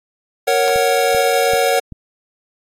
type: chord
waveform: square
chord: F# major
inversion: first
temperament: equal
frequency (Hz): 466.2 / 554.4 / 740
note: A#4 / C#5 / F#5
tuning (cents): 0 / 0 / 0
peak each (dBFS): -18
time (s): 0.47-1.8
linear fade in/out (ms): 10
type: click train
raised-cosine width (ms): 5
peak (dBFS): -19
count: 4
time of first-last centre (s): 0.76-1.923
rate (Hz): 2.58
effects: AAC 48 kbps